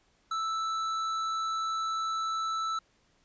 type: tone with tanh clipping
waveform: sine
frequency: 1318.5 Hz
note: E6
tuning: in tune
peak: -31 dBFS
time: 0.31-2.79 s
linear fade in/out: 5 ms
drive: 12 dB
effects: pink hiss -68 dBFS RMS until 3.24 s + resampled to 16000 Hz